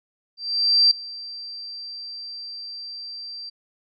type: tone with ADSR envelope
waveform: sine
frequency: 4699 Hz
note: D8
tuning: in tune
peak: -11 dBFS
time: 0.37-3.5 s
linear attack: 540 ms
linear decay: 5 ms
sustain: -21 dB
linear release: 14 ms
effects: MP3 96 kbps